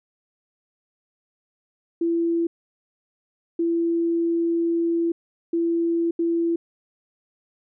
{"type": "tone bursts at uneven times", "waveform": "sine", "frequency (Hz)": 336.1, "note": "E4", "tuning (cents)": 34, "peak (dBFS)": -19, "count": 4, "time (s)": [[2.01, 2.47], [3.59, 5.12], [5.53, 6.11], [6.19, 6.56]], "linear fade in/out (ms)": 5, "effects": []}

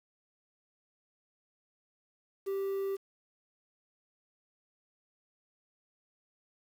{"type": "tone with quantisation", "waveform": "triangle", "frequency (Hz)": 391.1, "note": "G4", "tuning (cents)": -4, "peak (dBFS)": -29, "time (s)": [2.46, 2.97], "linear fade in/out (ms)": 20, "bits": 9, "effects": []}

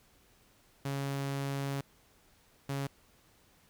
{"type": "tone bursts at uneven times", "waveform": "sawtooth", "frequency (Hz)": 138.59, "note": "C#3", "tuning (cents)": 0, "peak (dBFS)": -29, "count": 2, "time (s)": [[0.85, 1.81], [2.69, 2.87]], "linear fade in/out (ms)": 5, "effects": ["pink hiss -65 dBFS RMS until 3.69 s"]}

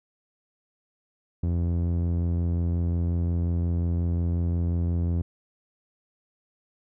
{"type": "tone with low-pass filter", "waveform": "sawtooth", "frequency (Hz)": 85.6, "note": "F2", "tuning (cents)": -34, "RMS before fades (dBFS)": -25, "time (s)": [1.43, 5.22], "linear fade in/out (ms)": 5, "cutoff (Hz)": 290, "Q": 0.54, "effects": []}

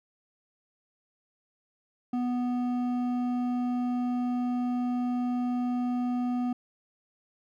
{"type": "tone with hard clipping", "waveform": "sine", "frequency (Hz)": 246.4, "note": "B3", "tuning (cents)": -4, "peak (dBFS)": -28, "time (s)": [2.13, 6.53], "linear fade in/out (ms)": 5, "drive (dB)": 8, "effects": []}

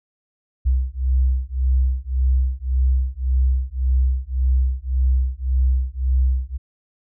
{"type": "beating tone pair", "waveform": "sine", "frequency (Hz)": [63.5, 65.3], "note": ["B1", "C2"], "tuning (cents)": [49, -3], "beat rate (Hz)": 1.8, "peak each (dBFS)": -19, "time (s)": [0.65, 6.58], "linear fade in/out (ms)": 20, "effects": []}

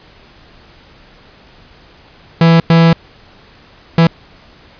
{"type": "tone bursts at uneven times", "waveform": "45% pulse", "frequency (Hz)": 165.7, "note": "E3", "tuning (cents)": 9, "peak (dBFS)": -5, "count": 3, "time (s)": [[2.41, 2.6], [2.7, 2.93], [3.98, 4.07]], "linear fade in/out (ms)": 2, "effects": ["pink hiss -43 dBFS RMS until 4.79 s", "resampled to 11025 Hz"]}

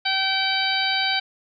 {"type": "harmonic tone", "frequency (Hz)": 770, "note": "G5", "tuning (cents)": -31, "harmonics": [1, 2, 3, 4, 5, 6], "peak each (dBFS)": [-27, -27, -27, -27, -27, -27], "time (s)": [0.05, 1.2], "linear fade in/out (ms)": 10, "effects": []}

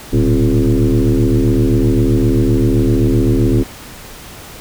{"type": "tone with frequency modulation", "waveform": "sine", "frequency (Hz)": 110, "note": "A2", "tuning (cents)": 0, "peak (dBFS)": -9, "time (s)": [0.12, 3.64], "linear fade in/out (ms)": 20, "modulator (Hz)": 75.9, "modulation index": 3.7, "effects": ["pink hiss -34 dBFS RMS until 4.6 s"]}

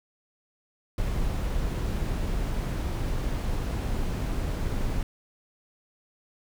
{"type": "noise", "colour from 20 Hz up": "brown", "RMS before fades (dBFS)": -28, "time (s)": [0.98, 5.03], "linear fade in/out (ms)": 2, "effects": []}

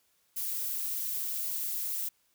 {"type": "noise with amplitude modulation", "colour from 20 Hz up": "violet", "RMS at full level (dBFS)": -31, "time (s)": [0.36, 2.09], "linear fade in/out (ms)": 10, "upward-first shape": "sine", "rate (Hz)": 296, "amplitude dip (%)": 60, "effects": ["white hiss -71 dBFS RMS until 2.34 s"]}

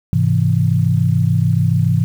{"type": "chord", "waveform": "sine", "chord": "Ab augmented", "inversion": "none", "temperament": "equal", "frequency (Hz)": [103.83, 130.81, 164.81], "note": ["Ab2", "C3", "E3"], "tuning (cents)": [0, 0, 0], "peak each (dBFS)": -16, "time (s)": [0.13, 2.04], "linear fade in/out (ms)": 0, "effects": ["7-bit"]}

